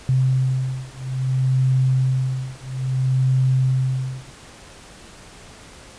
sine beating tone pair, 130 / 130.6 Hz, C3 / C3, -11 / -3 cents, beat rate 0.6 Hz, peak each -20 dBFS, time 0.09-4.3 s, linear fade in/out 0 ms, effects pink hiss -43 dBFS RMS until 5.98 s + resampled to 22050 Hz

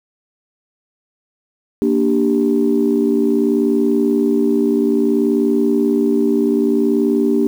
sine chord, G minor, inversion first, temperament equal, 233.1 / 293.7 / 392 Hz, Bb3 / D4 / G4, 0 / 0 / 0 cents, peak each -16 dBFS, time 1.82-7.47 s, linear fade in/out 0 ms, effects tanh soft clip ceiling -4 dBFS + 7-bit

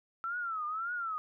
sine tone with vibrato, 1326 Hz, E6, 10 cents sharp, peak -33 dBFS, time 0.24-1.18 s, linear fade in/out 0 ms, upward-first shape triangle, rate 1.8 Hz, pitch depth 180 cents each way, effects none

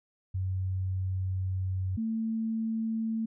sine tone pair in turn, 93.8 / 223.5 Hz, F#2 / A3, +24 / +27 cents, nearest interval octave + minor third, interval 1503 cents, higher second, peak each -28 dBFS, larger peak neither, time 0.34-1.97 / 1.97-3.26 s, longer first, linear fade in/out 10 ms, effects none

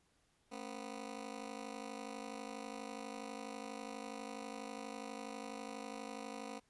15% pulse ring-modulated tone, 246.9 Hz, B3, in tune, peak -35 dBFS, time 0.51-6.6 s, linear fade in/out 20 ms, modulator 26.1 Hz, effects pink hiss -75 dBFS RMS until 6.69 s + resampled to 24000 Hz

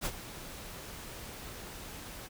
pink noise with ADSR envelope, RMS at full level -32 dBFS, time 0.01-2.29 s, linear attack 42 ms, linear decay 56 ms, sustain -13 dB, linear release 31 ms, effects none

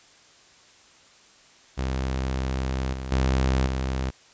sawtooth tone with level steps, 65.41 Hz, C2, in tune, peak -21 / -27 / -16 / -21 dBFS, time 1.77-4.11 s, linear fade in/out 20 ms, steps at 2.93 / 3.12 / 3.66 s, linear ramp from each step 2 ms, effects white hiss -54 dBFS RMS until 4.33 s + resampled to 16000 Hz

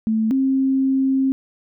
sine tone pair in turn, 220.4 / 266.9 Hz, A3 / C4, +3 / +35 cents, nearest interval minor third, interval 332 cents, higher second, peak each -16 / -15 dBFS, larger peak second, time 0.07-0.31 / 0.31-1.32 s, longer second, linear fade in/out 0 ms, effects none

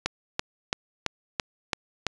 click train, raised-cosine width 0.2 ms, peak -7 dBFS, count 7, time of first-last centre 0.06-2.067 s, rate 2.99 Hz, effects resampled to 22050 Hz

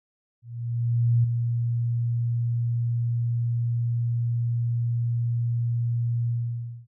sine tone with ADSR envelope, 118.2 Hz, A#2, 24 cents sharp, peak -16 dBFS, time 0.42-6.87 s, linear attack 820 ms, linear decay 5 ms, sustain -6 dB, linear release 580 ms, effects none

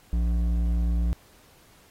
sine tone with hard clipping, 58.27 Hz, A#1, in tune, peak -23 dBFS, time 0.13-1.13 s, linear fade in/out 0 ms, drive 8 dB, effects pink hiss -57 dBFS RMS until 1.9 s + AAC 48 kbps

